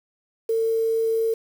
sine tone with quantisation, 450.6 Hz, A4, 41 cents sharp, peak -19 dBFS, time 0.49-1.34 s, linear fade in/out 5 ms, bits 7, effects none

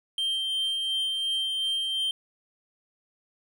triangle tone with tremolo, 3149 Hz, G7, 7 cents sharp, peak -23 dBFS, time 0.18-2.11 s, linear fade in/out 2 ms, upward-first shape sine, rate 2.8 Hz, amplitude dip 25%, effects none

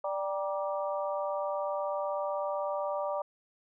harmonic tone with a mistuned harmonic, 196 Hz, G3, in tune, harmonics 3 / 4 / 5 / 6, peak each -32 / -38 / -38 / -39 dBFS, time 0.04-3.22 s, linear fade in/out 5 ms, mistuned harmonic 5, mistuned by -50 cents, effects none

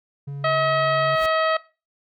triangle tone, 140.9 Hz, C#3, 29 cents sharp, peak -26 dBFS, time 0.27-1.16 s, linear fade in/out 10 ms
harmonic tone, 639 Hz, D#5, 46 cents sharp, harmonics 1 / 2 / 3 / 4 / 5 / 6 / 7, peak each -21 / -22 / -27 / -34 / -33 / -38 / -38 dBFS, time 0.44-1.57 s, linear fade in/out 5 ms
pink noise with exponential growth, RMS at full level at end -33 dBFS, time 1.05-1.26 s, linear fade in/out 1 ms, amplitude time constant 44 ms
effects noise-tail reverb RT60 0.3 s tail -19 dB re dry

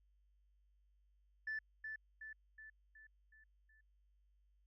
sine tone with echo, 1753 Hz, A6, 7 cents flat, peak -38 dBFS, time 1.47-1.59 s, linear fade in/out 5 ms, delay 370 ms, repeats 6, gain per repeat -5 dB, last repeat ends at 3.81 s, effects tanh soft clip ceiling -36 dBFS + added 50 Hz sine -70 dBFS peak until 4.66 s

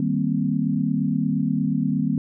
sine chord, C minor seventh, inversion first, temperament equal, 155.56 / 196 / 233.1 / 261.6 Hz, Eb3 / G3 / Bb3 / C4, 0 / 0 / 0 / 0 cents, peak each -25 dBFS, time 0-2.18 s, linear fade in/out 2 ms, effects none

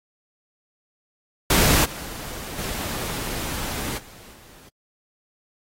pink noise with level steps, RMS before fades -17 / -35 / -30 / -46 / -49 dBFS, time 1.5-4.69 s, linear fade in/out 5 ms, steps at 1.84 / 2.57 / 3.97 / 4.32 s, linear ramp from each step 20 ms, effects AAC 48 kbps

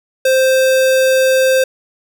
square tone, 523.3 Hz, C5, in tune, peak -10 dBFS, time 0.25-1.64 s, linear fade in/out 5 ms, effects none

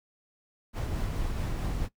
brown noise with tremolo, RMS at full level -30 dBFS, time 0.73-1.89 s, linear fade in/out 50 ms, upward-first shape triangle, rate 4.6 Hz, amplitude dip 25%, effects noise-tail reverb RT60 0.1 s tail -18 dB re dry

